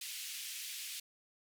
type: band-pass noise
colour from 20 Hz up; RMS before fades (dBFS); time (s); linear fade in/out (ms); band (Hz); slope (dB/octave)
pink; -44; 0.01-1; 5; 2400 to 16000; 24
effects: none